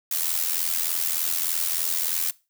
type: noise with amplitude modulation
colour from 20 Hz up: blue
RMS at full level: -22 dBFS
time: 0.11-2.31 s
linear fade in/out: 5 ms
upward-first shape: sine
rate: 83.3 Hz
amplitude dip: 75%
effects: noise-tail reverb RT60 0.3 s tail -22 dB re dry